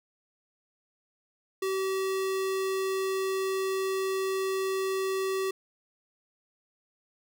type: tone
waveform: square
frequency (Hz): 382.9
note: G4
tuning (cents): -41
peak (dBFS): -28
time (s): 1.62-5.51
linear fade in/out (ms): 5
effects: none